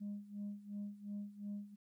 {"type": "tone with tremolo", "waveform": "sine", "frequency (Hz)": 204.5, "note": "G#3", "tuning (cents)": -26, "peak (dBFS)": -38, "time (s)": [0, 1.76], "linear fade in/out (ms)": 20, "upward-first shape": "sine", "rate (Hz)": 2.8, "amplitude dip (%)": 85, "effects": ["tanh soft clip ceiling -38 dBFS", "13-bit"]}